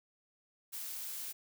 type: noise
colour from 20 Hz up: blue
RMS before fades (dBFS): -42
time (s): 0.72-1.33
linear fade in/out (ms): 20
effects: none